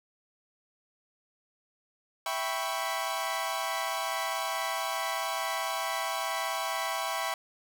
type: chord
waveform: sawtooth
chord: C# half-diminished seventh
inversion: first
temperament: equal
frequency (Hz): 659.3 / 784 / 987.8 / 1108.7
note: E5 / G5 / B5 / C#6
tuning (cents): 0 / 0 / 0 / 0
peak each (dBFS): -32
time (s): 2.26-7.34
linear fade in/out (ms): 2
effects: 10-bit